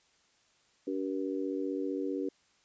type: harmonic tone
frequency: 95.4 Hz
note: G2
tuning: 47 cents flat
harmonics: 3 / 4 / 5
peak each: -34 / -36 / -38 dBFS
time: 0.87-2.29 s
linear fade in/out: 5 ms
effects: white hiss -68 dBFS RMS until 2.64 s + resampled to 16000 Hz